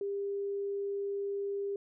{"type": "tone", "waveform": "sine", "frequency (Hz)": 400, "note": "G4", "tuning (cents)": 35, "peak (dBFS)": -32, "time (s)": [0.01, 1.76], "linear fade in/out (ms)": 2, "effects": []}